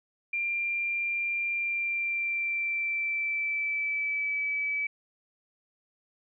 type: tone with pitch glide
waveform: sine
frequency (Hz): 2382 to 2296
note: D7 to D7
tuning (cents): +24 to -40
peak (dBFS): -27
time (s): 0.33-4.87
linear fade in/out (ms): 5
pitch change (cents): -64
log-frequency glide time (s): 1.52-4.41
effects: none